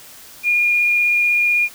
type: tone with vibrato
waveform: sine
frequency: 2426 Hz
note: D#7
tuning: 44 cents flat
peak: -13 dBFS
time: 0.43-1.69 s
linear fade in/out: 50 ms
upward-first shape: sine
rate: 16 Hz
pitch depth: 9 cents each way
effects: white hiss -41 dBFS RMS until 1.74 s